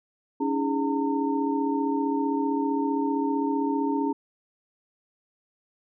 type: tone cluster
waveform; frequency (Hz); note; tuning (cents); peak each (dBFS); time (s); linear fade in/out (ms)
sine; 281.1 / 316.5 / 412.9 / 911; C#4 / D#4 / G#4 / A#5; +24 / +30 / -10 / -40; -25 / -31 / -31 / -30; 0.4-4.13; 10
effects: none